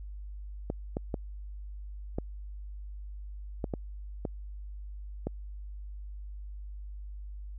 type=clicks; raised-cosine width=2 ms; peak=-18 dBFS; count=8; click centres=0.701 / 0.969 / 1.142 / 2.185 / 3.642 / 3.738 / 4.252 / 5.27 s; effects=added 50 Hz sine -39 dBFS peak until 7.58 s